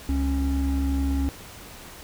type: tone pair together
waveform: triangle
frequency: 68.55 / 274.2 Hz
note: C#2 / C#4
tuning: -19 / -19 cents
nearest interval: 2 octaves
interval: 2400 cents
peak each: -21 / -24 dBFS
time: 0.09-1.29 s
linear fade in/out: 0 ms
effects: pink hiss -43 dBFS RMS until 2.03 s